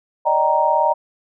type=chord; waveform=sine; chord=Eb major seventh; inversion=third; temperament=just; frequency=583.4 / 622.3 / 777.8 / 933.4 Hz; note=D5 / Eb5 / G5 / Bb5; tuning=-12 / 0 / -14 / +2 cents; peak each=-22 / -20 / -22 / -16 dBFS; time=0.25-0.94 s; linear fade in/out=20 ms; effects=none